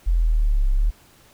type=linear two-way sweep; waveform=sine; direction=down then up; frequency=43.7 to 32.67 to 40.9 Hz; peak=-15 dBFS; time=0.06-0.91 s; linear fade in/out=20 ms; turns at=0.73 s; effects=pink hiss -53 dBFS RMS until 1.33 s